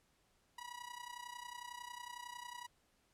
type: tone with amplitude modulation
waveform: sawtooth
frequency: 970 Hz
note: B5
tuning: 31 cents flat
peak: -40 dBFS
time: 0.58-2.67 s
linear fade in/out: 5 ms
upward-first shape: sine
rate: 31 Hz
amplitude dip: 80%
effects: pink hiss -75 dBFS RMS until 3.13 s + low-pass 12000 Hz 12 dB/octave